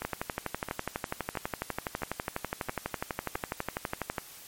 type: two click trains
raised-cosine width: 0.5 ms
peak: -19 / -15 dBFS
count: 6 / 51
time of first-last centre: 0.02-3.353 / 0.05-4.182 s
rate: 1.5 / 12.1 Hz
effects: white hiss -49 dBFS RMS until 4.47 s + MP3 64 kbps